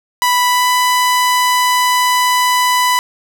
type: tone with pitch glide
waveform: sawtooth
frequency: 987.8 to 995.2 Hz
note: B5 to B5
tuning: 0 to +13 cents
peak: -7 dBFS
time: 0.22-2.99 s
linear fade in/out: 0 ms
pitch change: +13 cents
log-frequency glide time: 0.48-0.68 s
effects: none